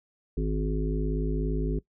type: harmonic tone with a mistuned harmonic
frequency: 51.91 Hz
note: G#1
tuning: in tune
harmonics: 1 / 3 / 5 / 7 / 8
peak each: -27 / -32 / -34 / -35 / -36 dBFS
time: 0.37-1.79 s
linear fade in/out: 5 ms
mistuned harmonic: 8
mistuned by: +23 cents
effects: noise-tail reverb RT60 0.1 s tail -20 dB re dry